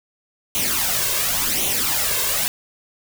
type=noise with flanger; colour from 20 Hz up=white; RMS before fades=-21 dBFS; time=0.55-2.48 s; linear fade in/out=0 ms; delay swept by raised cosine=0.3 to 1.9 ms; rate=0.91 Hz; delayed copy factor=+0.65; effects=none